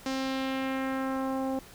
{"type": "tone with low-pass filter sweep", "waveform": "sawtooth", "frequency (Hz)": 265.4, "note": "C4", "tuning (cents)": 25, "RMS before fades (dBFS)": -31, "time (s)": [0.06, 1.59], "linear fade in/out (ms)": 2, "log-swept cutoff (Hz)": [6000, 700], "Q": 1.5, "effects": ["pink hiss -51 dBFS RMS until 1.74 s"]}